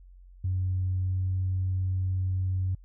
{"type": "tone with pitch glide", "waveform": "sine", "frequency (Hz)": [92.5, 93.09], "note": ["F#2", "F#2"], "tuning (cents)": [0, 11], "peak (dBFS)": -24, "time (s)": [0.44, 2.75], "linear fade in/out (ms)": 5, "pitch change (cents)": 11, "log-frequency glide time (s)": [1.01, 1.17], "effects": ["tanh soft clip ceiling -20 dBFS", "added 45 Hz sine -48 dBFS peak until 2.84 s"]}